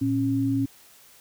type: tone pair together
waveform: sine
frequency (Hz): 115.03 / 273.6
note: A#2 / C#4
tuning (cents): -23 / -23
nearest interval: octave + minor third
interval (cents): 1500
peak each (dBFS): -27 / -22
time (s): 0.01-0.66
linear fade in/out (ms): 10
effects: white hiss -53 dBFS RMS until 1.2 s